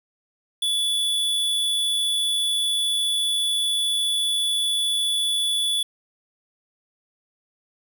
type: tone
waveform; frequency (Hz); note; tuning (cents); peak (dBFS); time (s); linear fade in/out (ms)
square; 3441; A7; -39; -21; 0.62-5.83; 5
effects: 8-bit